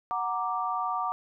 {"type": "chord", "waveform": "sine", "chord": "Gb augmented", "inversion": "none", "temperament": "equal", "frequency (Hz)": [740, 932.3, 1174.7], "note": ["Gb5", "Bb5", "D6"], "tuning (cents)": [0, 0, 0], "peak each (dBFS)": [-32, -33, -30], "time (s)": [0.11, 1.12], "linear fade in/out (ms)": 0, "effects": []}